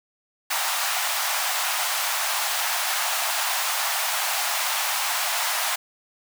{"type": "high-pass noise", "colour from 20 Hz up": "pink", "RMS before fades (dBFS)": -25, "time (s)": [0.5, 5.76], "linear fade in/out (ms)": 10, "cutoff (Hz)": 680, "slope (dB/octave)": 48, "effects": []}